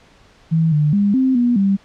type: tone with pitch steps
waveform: sine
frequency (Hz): 162.2 / 149.6 / 202.4 / 261.5 / 242 / 196.4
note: E3 / D3 / G#3 / C4 / B3 / G3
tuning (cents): -28 / +32 / -44 / -1 / -35 / +4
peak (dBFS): -12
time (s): 0.51-1.77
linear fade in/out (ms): 20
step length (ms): 210
effects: pink hiss -50 dBFS RMS until 1.84 s + low-pass 5000 Hz 12 dB/octave